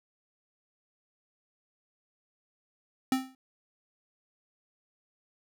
square tone with exponential decay, 261.6 Hz, C4, in tune, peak -22 dBFS, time 3.12-3.35 s, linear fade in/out 2 ms, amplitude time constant 50 ms, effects none

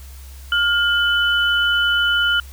sine tone pair together, 1413 / 2998 Hz, F6 / F#7, +20 / +22 cents, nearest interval octave + minor second, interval 1302 cents, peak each -16 / -19 dBFS, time 0.52-2.4 s, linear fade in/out 2 ms, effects added 67 Hz sine -35 dBFS peak until 2.52 s + white hiss -46 dBFS RMS until 2.52 s

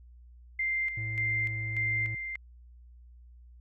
sine tone with tremolo, 2093 Hz, C7, in tune, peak -27 dBFS, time 0.59-2.36 s, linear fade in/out 5 ms, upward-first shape square, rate 1.7 Hz, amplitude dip 55%
triangle tone, 110 Hz, A2, in tune, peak -32 dBFS, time 0.97-2.15 s, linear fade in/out 5 ms
effects added 60 Hz sine -50 dBFS peak until 3.6 s

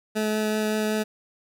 20% pulse tone with vibrato, 214.9 Hz, A3, 41 cents flat, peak -18 dBFS, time 0.15-1.04 s, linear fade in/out 20 ms, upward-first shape triangle, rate 5.3 Hz, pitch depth 9 cents each way, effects none

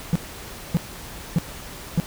triangle tone bursts, 167.9 Hz, E3, 32 cents sharp, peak -13 dBFS, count 4, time 0.13-2 s, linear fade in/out 0 ms, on 25 ms, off 590 ms, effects added 50 Hz sine -48 dBFS peak until 2.06 s + pink hiss -38 dBFS RMS until 2.06 s

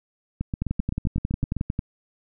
two click trains, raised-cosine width 5 ms, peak -14 / -12 dBFS, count 10 / 14, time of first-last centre 0.41-1.567 / 0.62-1.791 s, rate 7.78 / 11.1 Hz, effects none

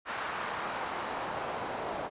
pink noise with band-pass filter sweep, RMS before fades -36 dBFS, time 0.05-2.1 s, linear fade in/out 50 ms, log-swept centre 1300 to 670 Hz, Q 1.4, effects resampled to 8000 Hz

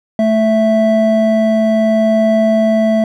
triangle tone pair together, 220 / 659.3 Hz, A3 / E5, 0 / 0 cents, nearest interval octave + perfect fifth, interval 1900 cents, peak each -10 dBFS, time 0.19-3.04 s, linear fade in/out 2 ms, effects none

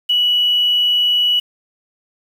sine tone with quantisation, 2940 Hz, F#7, 12 cents flat, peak -12 dBFS, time 0.09-1.4 s, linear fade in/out 10 ms, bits 6, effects none

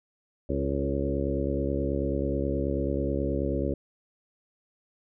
harmonic tone with a mistuned harmonic, 69.3 Hz, C#2, in tune, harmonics 1 / 2 / 3 / 4 / 5 / 6 / 7 / 8, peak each -31 / -34 / -36 / -32 / -33 / -36 / -36 / -34 dBFS, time 0.49-3.74 s, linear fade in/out 5 ms, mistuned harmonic 6, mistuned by +17 cents, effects none

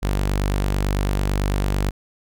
sawtooth tone, 49 Hz, G1, in tune, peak -15 dBFS, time 0.02-1.91 s, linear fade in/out 20 ms, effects none

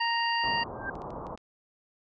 harmonic tone, 932.3 Hz, A#5, in tune, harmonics 1 / 2 / 3 / 5, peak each -28 / -31 / -33 / -35 dBFS, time 0-0.64 s, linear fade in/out 10 ms
white low-pass noise, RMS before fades -39 dBFS, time 0.43-1.36 s, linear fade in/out 10 ms, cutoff 1100 Hz, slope 48 dB/octave
sine tone with exponential growth, 1579 Hz, G6, 12 cents sharp, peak -28 dBFS, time 0.72-0.9 s, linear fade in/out 5 ms, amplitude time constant 39 ms
clicks, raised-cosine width 0.2 ms, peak -36 dBFS, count 5, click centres 0.954 / 1.019 / 1.105 / 1.268 / 1.376 s
effects none

